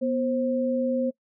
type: tone pair together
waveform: sine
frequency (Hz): 245 / 528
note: B3 / C5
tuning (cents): -14 / +16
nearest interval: octave + minor second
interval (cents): 1330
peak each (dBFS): -25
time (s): 0.01-1.11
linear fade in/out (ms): 20
effects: noise-tail reverb RT60 0.1 s tail -22 dB re dry